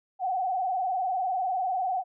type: tone with vibrato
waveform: sine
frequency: 745 Hz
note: F#5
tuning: 12 cents sharp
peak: -25 dBFS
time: 0.19-2.04 s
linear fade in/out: 50 ms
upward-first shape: triangle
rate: 20 Hz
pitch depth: 100 cents each way
effects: none